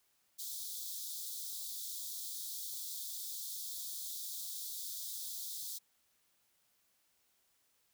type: high-pass noise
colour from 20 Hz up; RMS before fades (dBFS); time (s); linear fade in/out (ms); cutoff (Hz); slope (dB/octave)
white; -43; 0.38-5.79; 20; 3400; 96
effects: white hiss -75 dBFS RMS until 7.93 s